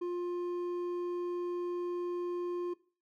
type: tone with hard clipping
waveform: sine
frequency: 352.3 Hz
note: F4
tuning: 15 cents sharp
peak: -34 dBFS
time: 0.01-2.74 s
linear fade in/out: 10 ms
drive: 5 dB
effects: noise-tail reverb RT60 0.4 s tail -19 dB re dry